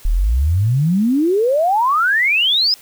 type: exponential sweep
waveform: sine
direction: up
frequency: 35.58 to 5180 Hz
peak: -12 dBFS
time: 0.05-2.74 s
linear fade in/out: 0 ms
effects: white hiss -44 dBFS RMS until 2.81 s